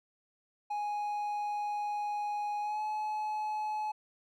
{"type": "tone with pitch glide", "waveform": "triangle", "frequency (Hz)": [830.6, 853.5], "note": ["G#5", "G#5"], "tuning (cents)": [0, 47], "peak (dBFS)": -30, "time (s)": [0.7, 3.92], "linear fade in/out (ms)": 10, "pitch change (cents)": 47, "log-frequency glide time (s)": [2.61, 2.81], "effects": []}